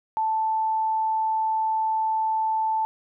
sine tone, 880 Hz, A5, in tune, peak -21 dBFS, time 0.17-2.85 s, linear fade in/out 0 ms, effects none

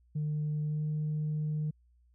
sine tone with pitch glide, 150.9 to 152.48 Hz, D3 to D#3, +47 to -35 cents, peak -28 dBFS, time 0.15-1.71 s, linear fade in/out 10 ms, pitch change +18 cents, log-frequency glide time 0.65-0.84 s, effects tanh soft clip ceiling -27 dBFS + added 60 Hz sine -62 dBFS peak until 2.14 s

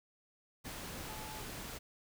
sine tone in noise, 864 Hz, A5, 32 cents flat, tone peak -49 dBFS, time 1.07-1.42 s, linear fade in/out 20 ms, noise pink, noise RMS -45 dBFS, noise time 0.64-1.79 s, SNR -7 dB, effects none

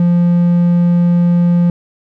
triangle tone, 173.9 Hz, F3, 7 cents flat, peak -6 dBFS, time 0-1.7 s, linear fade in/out 2 ms, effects none

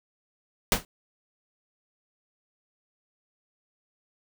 pink noise with exponential decay, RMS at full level -17 dBFS, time 0.72-0.85 s, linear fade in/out 1 ms, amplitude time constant 27 ms, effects none

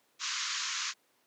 white band-pass noise, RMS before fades -35 dBFS, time 0.19-0.94 s, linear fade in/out 50 ms, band 1000 to 7000 Hz, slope 96 dB/octave, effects pink hiss -70 dBFS RMS until 1.26 s + high-pass 300 Hz 12 dB/octave

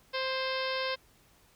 harmonic tone with a mistuned harmonic, 523.3 Hz, C5, in tune, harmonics 1 / 2 / 3 / 4 / 5 / 6 / 7 / 8 / 9 / 10, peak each -34 / -37 / -39 / -40 / -41 / -42 / -42 / -43 / -44 / -44 dBFS, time 0.13-0.96 s, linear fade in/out 20 ms, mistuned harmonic 3, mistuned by +18 cents, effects pink hiss -63 dBFS RMS until 1.55 s

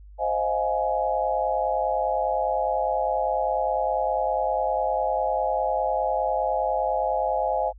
sine chord, F minor seventh, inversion second, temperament just, 523.8 / 628.6 / 698.5 / 838.1 Hz, C5 / Eb5 / F5 / Ab5, +2 / +18 / 0 / +16 cents, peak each -28 / -27 / -28 / -26 dBFS, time 0.18-7.73 s, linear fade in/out 50 ms, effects added 50 Hz sine -43 dBFS peak until 7.78 s

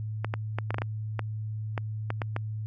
clicks, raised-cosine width 0.5 ms, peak -15 dBFS, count 12, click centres 0.246 / 0.339 / 0.586 / 0.706 / 0.744 / 0.784 / 0.819 / 1.193 / 1.778 / 2.104 / 2.218 / 2.364 s, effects added 108 Hz sine -31 dBFS peak until 2.66 s

